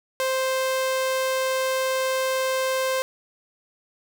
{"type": "tone", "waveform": "sawtooth", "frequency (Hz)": 523.3, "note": "C5", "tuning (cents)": 0, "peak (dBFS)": -18, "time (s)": [0.2, 3.02], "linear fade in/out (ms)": 0, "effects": []}